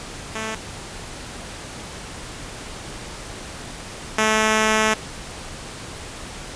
5% pulse tone pair in turn, 220 / 217.6 Hz, A3 / A3, 0 / -19 cents, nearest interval unison, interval 19 cents, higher first, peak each -15 / -5 dBFS, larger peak second, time 0.35-0.55 / 4.18-4.94 s, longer second, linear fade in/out 5 ms, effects pink hiss -35 dBFS RMS until 6.55 s + resampled to 22050 Hz

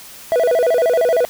triangle tone with vibrato, 568 Hz, C#5, 42 cents sharp, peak -10 dBFS, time 0.32-1.25 s, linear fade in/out 0 ms, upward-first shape square, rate 13 Hz, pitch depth 250 cents each way, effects white hiss -38 dBFS RMS until 1.29 s

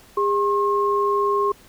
sine tone pair together, 405.4 / 1074 Hz, G#4 / C6, -42 / +45 cents, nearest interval octave + perfect fourth, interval 1687 cents, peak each -20 dBFS, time 0.17-1.52 s, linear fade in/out 5 ms, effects pink hiss -50 dBFS RMS until 1.68 s

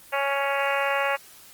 harmonic tone, 278.1 Hz, C#4, 6 cents sharp, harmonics 2 / 3 / 4 / 5 / 6 / 7 / 8 / 9 / 10, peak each -27 / -29 / -30 / -31 / -32 / -32 / -33 / -34 / -34 dBFS, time 0.12-1.17 s, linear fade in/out 20 ms, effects white hiss -49 dBFS RMS until 1.53 s + Opus 24 kbps

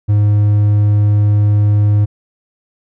triangle tone, 103.83 Hz, G#2, in tune, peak -6 dBFS, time 0.08-2.06 s, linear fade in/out 20 ms, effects none

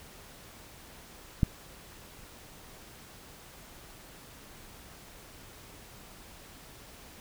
click, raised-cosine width 5 ms, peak -10 dBFS, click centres 1.432 s, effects pink hiss -51 dBFS RMS until 7.2 s

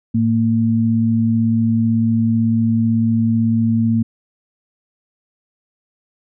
sine tone pair together, 110 / 228 Hz, A2 / A#3, 0 / -38 cents, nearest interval octave + minor second, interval 1262 cents, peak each -18 / -14 dBFS, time 0.14-4.03 s, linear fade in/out 10 ms, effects none

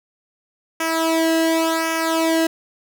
sawtooth tone with flanger, 325.5 Hz, E4, 22 cents flat, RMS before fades -19 dBFS, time 0.8-2.47 s, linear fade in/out 5 ms, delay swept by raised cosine 0.24 to 0.87 ms, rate 0.9 Hz, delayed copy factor -0.8, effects none

